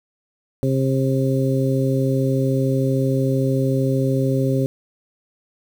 harmonic tone, 133.3 Hz, C3, 33 cents sharp, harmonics 1 / 2 / 3 / 4, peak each -19 / -22 / -24 / -25 dBFS, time 0.63-4.66 s, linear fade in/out 0 ms, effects 7-bit

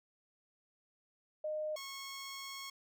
sine / 10% pulse tone pair in turn, 614 / 1094 Hz, D#5 / C#6, -23 / -23 cents, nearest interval minor seventh, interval 1000 cents, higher second, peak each -35 / -35 dBFS, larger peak neither, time 1.44-1.76 / 1.76-2.7 s, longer second, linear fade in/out 5 ms, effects none

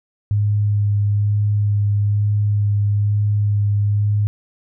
sine tone with vibrato, 103.2 Hz, G#2, 10 cents flat, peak -14 dBFS, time 0.31-4.27 s, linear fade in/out 0 ms, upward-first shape sine, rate 1.1 Hz, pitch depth 12 cents each way, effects none

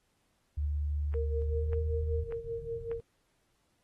sine tone with pitch glide, 73.42 to 78.24 Hz, D2 to D#2, 0 to +10 cents, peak -29 dBFS, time 0.57-2.24 s, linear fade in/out 10 ms, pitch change +110 cents, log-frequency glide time 1.38-1.74 s
click train, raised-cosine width 0.5 ms, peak -33 dBFS, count 4, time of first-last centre 1.14-2.915 s, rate 1.69 Hz
sine tone with tremolo, 462 Hz, A#4, 16 cents flat, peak -32 dBFS, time 1.14-3.01 s, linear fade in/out 10 ms, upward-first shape sine, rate 5.2 Hz, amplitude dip 75%
pink low-pass noise, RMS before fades -46 dBFS, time 1.42-3 s, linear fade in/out 0 ms, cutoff 160 Hz, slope 96 dB/octave
effects pink hiss -75 dBFS RMS until 3.83 s + AAC 32 kbps

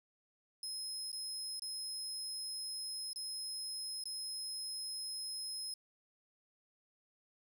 30% pulse tone with dropouts, 5130 Hz, E8, 48 cents flat, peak -36 dBFS, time 0.63-5.74 s, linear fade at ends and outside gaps 2 ms, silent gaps 1.118-1.128 / 1.596-1.62 / 3.132-3.159 / 4.039-4.055 s, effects none

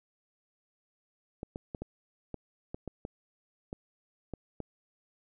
clicks, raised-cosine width 2 ms, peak -24 dBFS, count 11, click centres 1.431 / 1.559 / 1.748 / 1.82 / 2.343 / 2.745 / 2.877 / 3.051 / 3.729 / 4.337 / 4.603 s, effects none

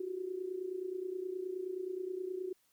sine tone with amplitude modulation, 370 Hz, F#4, in tune, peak -33 dBFS, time 0-2.53 s, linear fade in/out 5 ms, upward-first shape sine, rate 29.5 Hz, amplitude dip 75%, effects white hiss -73 dBFS RMS until 2.72 s

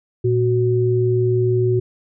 sine tone pair together, 116.54 / 370 Hz, A#2 / F#4, 0 / 0 cents, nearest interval octave + minor sixth, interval 2000 cents, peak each -17 dBFS, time 0.24-1.8 s, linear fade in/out 10 ms, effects none

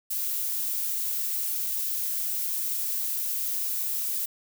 violet noise, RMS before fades -29 dBFS, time 0.1-4.26 s, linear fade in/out 10 ms, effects none

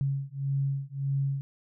sine beating tone pair, 137.1 / 138.8 Hz, C#3 / C#3, -19 / +3 cents, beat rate 1.7 Hz, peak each -30 dBFS, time 0.01-1.41 s, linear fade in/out 0 ms, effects none

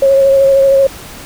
sine tone with vibrato, 545 Hz, C#5, 29 cents flat, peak -5 dBFS, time 0.02-0.87 s, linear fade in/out 5 ms, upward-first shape sine, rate 13 Hz, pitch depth 20 cents each way, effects pink hiss -31 dBFS RMS until 1.25 s

